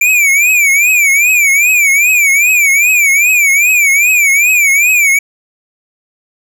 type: tone with vibrato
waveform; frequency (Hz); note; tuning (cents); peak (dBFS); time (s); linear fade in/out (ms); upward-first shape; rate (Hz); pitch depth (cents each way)
square; 2349; D7; 0; -7; 0.01-5.19; 5; triangle; 2.5; 160
effects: none